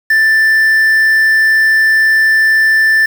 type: tone with quantisation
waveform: triangle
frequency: 1769 Hz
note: A6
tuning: 9 cents sharp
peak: -5 dBFS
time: 0.1-3.06 s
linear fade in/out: 5 ms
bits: 5
effects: none